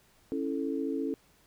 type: chord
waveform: sine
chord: A major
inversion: first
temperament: equal with one note detuned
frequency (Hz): 275.1 / 329.6 / 440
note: C#4 / E4 / A4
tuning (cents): -13 / 0 / 0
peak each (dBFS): -32 / -35 / -35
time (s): 0.32-1.14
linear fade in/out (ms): 0
effects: pink hiss -64 dBFS RMS until 1.46 s